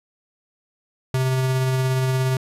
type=tone with tremolo; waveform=square; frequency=130.4 Hz; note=C3; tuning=5 cents flat; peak=-18 dBFS; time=1.14-2.37 s; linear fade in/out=2 ms; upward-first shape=triangle; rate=17 Hz; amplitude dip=25%; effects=resampled to 32000 Hz